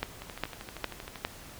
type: two click trains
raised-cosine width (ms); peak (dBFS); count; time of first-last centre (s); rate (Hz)
0.3; -24 / -13; 13 / 4; 0.22-1.157 / 0.03-1.25; 12.8 / 2.46
effects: pink hiss -48 dBFS RMS until 1.59 s